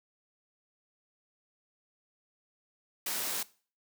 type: noise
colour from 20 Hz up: white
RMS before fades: -34 dBFS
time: 3.06-3.43 s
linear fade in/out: 5 ms
effects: noise-tail reverb RT60 0.4 s tail -20 dB re dry + high-pass 200 Hz 12 dB/octave